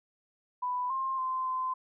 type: tone with pitch steps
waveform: sine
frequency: 993 / 1060 / 1037 / 1031 Hz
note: B5 / C6 / C6 / C6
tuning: +9 / +22 / -16 / -26 cents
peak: -29 dBFS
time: 0.62-1.74 s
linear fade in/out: 10 ms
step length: 280 ms
effects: none